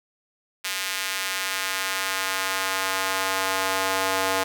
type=tone with high-pass filter sweep; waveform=square; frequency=95.4 Hz; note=G2; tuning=47 cents flat; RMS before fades=-26 dBFS; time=0.64-4.44 s; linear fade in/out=10 ms; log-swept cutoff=2200 to 670 Hz; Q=0.92; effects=none